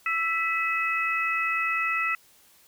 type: tone cluster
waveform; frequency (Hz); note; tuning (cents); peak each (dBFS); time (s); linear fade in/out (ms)
sine; 1325 / 1981 / 2574; E6 / B6 / E7; +9 / +5 / -42; -28; 0.06-2.15; 2
effects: white hiss -58 dBFS RMS until 2.67 s